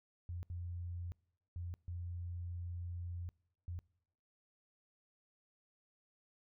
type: tone bursts at uneven times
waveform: sine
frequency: 87.31 Hz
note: F2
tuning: in tune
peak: -40 dBFS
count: 5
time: 0.29-0.43 / 0.5-1.12 / 1.56-1.74 / 1.88-3.29 / 3.68-3.79 s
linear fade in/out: 0 ms
effects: noise-tail reverb RT60 0.8 s tail -25 dB re dry